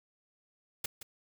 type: noise with echo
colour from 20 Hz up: white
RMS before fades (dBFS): -34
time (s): 0.84-0.86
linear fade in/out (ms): 5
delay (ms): 170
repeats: 1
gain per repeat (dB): -11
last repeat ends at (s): 1.03
effects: none